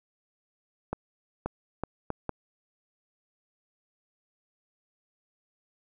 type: accelerating click train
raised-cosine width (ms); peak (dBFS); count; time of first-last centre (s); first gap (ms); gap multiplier
1; -16; 5; 0.93-2.293; 530; 0.71
effects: none